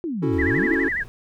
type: exponential two-way sweep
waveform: sine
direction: down then up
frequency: 363.3 to 69.9 to 363.3 Hz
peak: -24 dBFS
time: 0.04-0.74 s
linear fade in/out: 0 ms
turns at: 0.42 s
type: chord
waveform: triangle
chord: F# minor seventh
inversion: second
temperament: equal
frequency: 277.2 / 329.6 / 370 / 440 Hz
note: C#4 / E4 / F#4 / A4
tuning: 0 / 0 / 0 / 0 cents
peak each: -22 / -23 / -25 / -27 dBFS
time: 0.22-0.89 s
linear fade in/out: 10 ms
type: noise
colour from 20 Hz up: brown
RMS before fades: -39 dBFS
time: 0.33-1.08 s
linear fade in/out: 0 ms
type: tone with vibrato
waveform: sine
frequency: 1800 Hz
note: A6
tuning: 39 cents sharp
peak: -22 dBFS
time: 0.38-1.04 s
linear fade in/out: 20 ms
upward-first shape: sine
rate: 12 Hz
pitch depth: 190 cents each way
effects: none